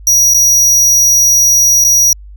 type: tone with dropouts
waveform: 45% pulse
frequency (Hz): 5780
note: F#8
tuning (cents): -41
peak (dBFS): -6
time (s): 0.07-2.13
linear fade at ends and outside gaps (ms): 2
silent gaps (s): 0.338-0.344 / 1.842-1.847
effects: added 50 Hz sine -30 dBFS peak until 2.36 s